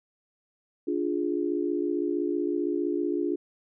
sine chord, D diminished, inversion none, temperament equal, 293.7 / 349.2 / 415.3 Hz, D4 / F4 / Ab4, 0 / 0 / 0 cents, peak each -29 / -28 / -32 dBFS, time 0.87-3.36 s, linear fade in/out 10 ms, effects none

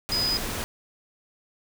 sine tone in noise, 4978 Hz, D#8, in tune, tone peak -23 dBFS, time 0.12-0.37 s, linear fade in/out 0 ms, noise pink, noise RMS -31 dBFS, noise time 0.09-0.64 s, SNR +5 dB, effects none

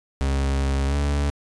40% pulse tone with pitch glide, 68.4 to 71.59 Hz, C#2 to D2, -23 to -44 cents, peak -19 dBFS, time 0.21-1.3 s, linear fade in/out 0 ms, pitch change +79 cents, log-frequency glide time 0.86-0.96 s, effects resampled to 22050 Hz

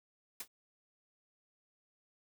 white noise with exponential decay, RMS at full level -36 dBFS, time 0.4-0.48 s, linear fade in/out 5 ms, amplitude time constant 17 ms, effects none

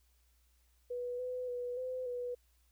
sine tone with pitch steps, 490.2 / 502 / 490 / 510 / 490.3 Hz, B4 / B4 / B4 / C5 / B4, -13 / +28 / -14 / -44 / -13 cents, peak -36 dBFS, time 0.9-2.35 s, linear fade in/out 10 ms, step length 290 ms, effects added 60 Hz sine -68 dBFS peak until 2.71 s + white hiss -75 dBFS RMS until 2.71 s

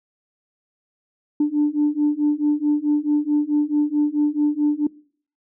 sine beating tone pair, 293.7 / 298.3 Hz, D4 / D4, 0 / +27 cents, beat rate 4.6 Hz, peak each -19 / -18 dBFS, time 1.4-4.87 s, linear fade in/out 5 ms, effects noise-tail reverb RT60 0.5 s tail -23 dB re dry + tanh soft clip ceiling -11 dBFS

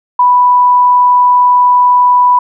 sine tone, 987.8 Hz, B5, in tune, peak -4 dBFS, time 0.19-2.39 s, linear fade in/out 5 ms, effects none

